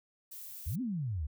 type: noise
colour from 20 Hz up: violet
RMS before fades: -46 dBFS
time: 0.31-0.76 s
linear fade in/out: 10 ms
type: exponential two-way sweep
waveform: sine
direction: up then down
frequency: 67 to 271.1 to 67 Hz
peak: -32 dBFS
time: 0.66-1.27 s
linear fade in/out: 10 ms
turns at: 0.81 s
effects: none